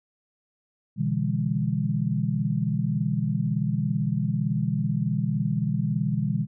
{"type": "chord", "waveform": "sine", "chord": "E dominant seventh", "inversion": "second", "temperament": "equal with one note detuned", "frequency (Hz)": [123.47, 146.83, 164.81, 202.4], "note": ["B2", "D3", "E3", "G#3"], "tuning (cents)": [0, 0, 0, -44], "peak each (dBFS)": -28, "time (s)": [0.96, 6.47], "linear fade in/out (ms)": 50, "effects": []}